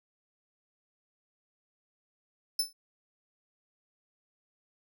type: tone with exponential decay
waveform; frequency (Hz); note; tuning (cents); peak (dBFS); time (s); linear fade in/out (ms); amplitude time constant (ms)
sawtooth; 5274; E8; 0; -20; 2.59-2.73; 5; 29
effects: none